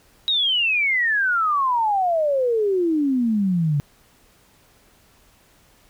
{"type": "exponential sweep", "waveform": "sine", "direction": "down", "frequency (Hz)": [3847, 140], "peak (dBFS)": -17, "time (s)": [0.28, 3.8], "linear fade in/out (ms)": 0, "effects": ["pink hiss -56 dBFS RMS until 5.89 s"]}